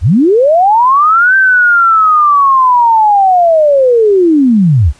sine linear two-way sweep, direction up then down, 58.27 to 1568 to 58.27 Hz, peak -4 dBFS, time 0.01-4.93 s, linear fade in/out 50 ms, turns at 1.36 s, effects pink hiss -44 dBFS RMS until 4.99 s + resampled to 22050 Hz

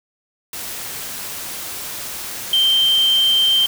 sine tone in noise, 3136 Hz, G7, in tune, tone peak -12 dBFS, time 2.53-3.66 s, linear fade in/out 2 ms, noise white, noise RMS -29 dBFS, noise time 0.53-3.67 s, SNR +14 dB, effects none

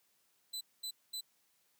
sawtooth tone bursts, 4012 Hz, B7, 26 cents sharp, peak -36 dBFS, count 3, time 0.53-1.21 s, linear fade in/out 10 ms, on 80 ms, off 220 ms, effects white hiss -74 dBFS RMS until 1.79 s + high-pass 100 Hz 12 dB/octave

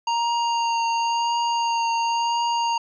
square tone with vibrato, 932.3 Hz, A#5, in tune, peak -21 dBFS, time 0.07-2.78 s, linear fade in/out 5 ms, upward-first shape triangle, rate 0.95 Hz, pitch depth 17 cents each way, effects resampled to 16000 Hz

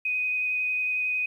sine tone with vibrato, 2500 Hz, D#7, 8 cents sharp, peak -24 dBFS, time 0.05-1.26 s, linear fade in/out 5 ms, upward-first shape triangle, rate 11 Hz, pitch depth 13 cents each way, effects 10-bit

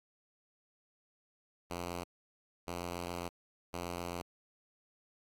5% pulse tone bursts at uneven times, 87.31 Hz, F2, in tune, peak -27 dBFS, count 3, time 1.7-2.04 / 2.67-3.29 / 3.73-4.22 s, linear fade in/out 10 ms, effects AAC 64 kbps

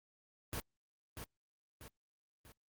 pink noise with echo, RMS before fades -40 dBFS, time 0.53-0.6 s, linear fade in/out 0 ms, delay 640 ms, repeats 3, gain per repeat -6 dB, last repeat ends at 2.52 s, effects Opus 32 kbps

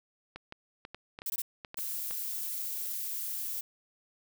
clicks, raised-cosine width 0.3 ms, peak -26 dBFS, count 10, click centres 0.36 / 0.524 / 0.851 / 0.946 / 1.189 / 1.219 / 1.648 / 1.744 / 1.788 / 2.11 s
violet noise bursts, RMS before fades -34 dBFS, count 3, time 1.26-1.419 s, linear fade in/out 2 ms, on 39 ms, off 21 ms
violet noise, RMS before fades -36 dBFS, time 1.77-3.61 s, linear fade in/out 5 ms
effects none

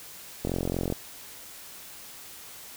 click train, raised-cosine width 2 ms, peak -15 dBFS, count 22, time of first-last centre 0.45-0.924 s, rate 44.3 Hz, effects white hiss -45 dBFS RMS until 2.76 s

